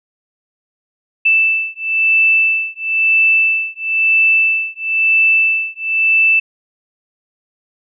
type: beating tone pair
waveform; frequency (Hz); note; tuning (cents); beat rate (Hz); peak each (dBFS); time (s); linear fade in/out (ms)
sine; 2645 / 2646; E7 / E7; +5 / +6; 1; -14; 1.25-6.4; 10
effects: none